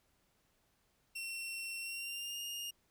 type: tone with pitch glide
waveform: sawtooth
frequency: 2717 to 2834 Hz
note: F7 to F7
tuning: -48 to +25 cents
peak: -37 dBFS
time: 1.15-2.71 s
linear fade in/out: 10 ms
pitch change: +73 cents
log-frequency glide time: 1.8-2.4 s
effects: pink hiss -75 dBFS RMS until 2.9 s